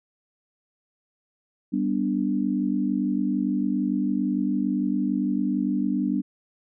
sine chord, G major, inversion none, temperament equal, 196 / 246.9 / 293.7 Hz, G3 / B3 / D4, 0 / 0 / 0 cents, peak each -26 dBFS, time 1.72-6.22 s, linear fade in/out 20 ms, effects none

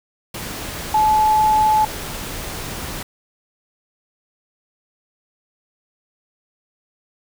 sine tone in noise, 861 Hz, A5, 38 cents flat, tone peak -12 dBFS, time 0.94-1.85 s, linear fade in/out 5 ms, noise pink, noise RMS -29 dBFS, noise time 0.34-3.03 s, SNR +14 dB, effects none

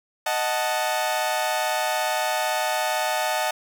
sawtooth chord, D# diminished, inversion none, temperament equal, 622.3 / 740 / 880 Hz, D#5 / F#5 / A5, 0 / 0 / 0 cents, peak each -23 dBFS, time 0.26-3.51 s, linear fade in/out 5 ms, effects 8-bit

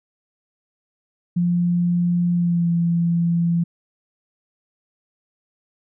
sine tone with pitch glide, 174.61 to 169.93 Hz, F3 to F3, 0 to -47 cents, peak -16 dBFS, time 1.36-3.64 s, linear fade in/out 10 ms, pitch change -47 cents, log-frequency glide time 2.33-2.7 s, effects none

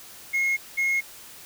sine tone pair in turn, 2158 / 2158 Hz, C#7 / C#7, -47 / -47 cents, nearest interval unison, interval 0 cents, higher neither, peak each -18 dBFS, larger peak neither, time 0.33-0.57 / 0.77-1.01 s, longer neither, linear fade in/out 20 ms, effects tanh soft clip ceiling -20 dBFS + white hiss -45 dBFS RMS until 1.45 s

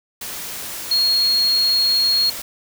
sine tone in noise, 4294 Hz, C8, 44 cents sharp, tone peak -14 dBFS, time 0.91-2.3 s, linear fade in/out 5 ms, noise white, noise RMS -30 dBFS, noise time 0.21-2.42 s, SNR +13 dB, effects none

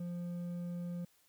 sine tone with hard clipping, 174.61 Hz, F3, in tune, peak -39 dBFS, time 0-1.05 s, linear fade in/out 5 ms, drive 5 dB, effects white hiss -70 dBFS RMS until 1.28 s

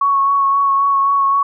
sine tone with vibrato, 1108.7 Hz, C#6, in tune, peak -11 dBFS, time 0.01-1.43 s, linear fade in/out 5 ms, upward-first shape sine, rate 3.8 Hz, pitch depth 17 cents each way, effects none

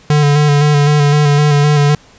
square tone with vibrato, 146.7 Hz, D3, 2 cents flat, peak -8 dBFS, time 0.1-1.95 s, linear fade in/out 2 ms, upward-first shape square, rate 3.9 Hz, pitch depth 26 cents each way, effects pink hiss -44 dBFS RMS until 2.18 s + resampled to 16000 Hz

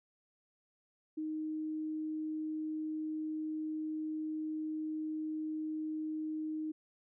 sine tone, 311.1 Hz, D#4, in tune, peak -35 dBFS, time 1.17-6.72 s, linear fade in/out 10 ms, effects none

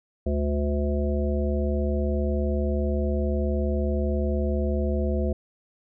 harmonic tone with a mistuned harmonic, 72.3 Hz, D2, 27 cents flat, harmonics 1 / 3 / 5 / 7 / 9, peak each -24 / -29 / -31 / -32 / -34 dBFS, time 0.26-5.33 s, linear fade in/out 5 ms, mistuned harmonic 7, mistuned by +19 cents, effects none

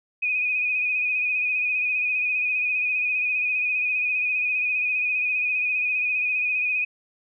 sine tone with vibrato, 2489 Hz, D#7, in tune, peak -21 dBFS, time 0.22-6.85 s, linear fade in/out 10 ms, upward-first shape sine, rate 15 Hz, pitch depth 36 cents each way, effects none

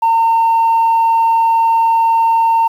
sine tone, 911 Hz, A#5, 40 cents flat, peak -7 dBFS, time 0.02-2.68 s, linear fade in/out 10 ms, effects tanh soft clip ceiling -7 dBFS + 7-bit

